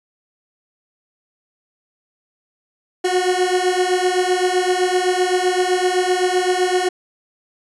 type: beating tone pair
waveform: 30% pulse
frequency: 361.3 / 369.1 Hz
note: F#4 / F#4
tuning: -41 / -4 cents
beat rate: 7.8 Hz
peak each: -16 dBFS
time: 3.04-6.89 s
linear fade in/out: 10 ms
effects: resampled to 24000 Hz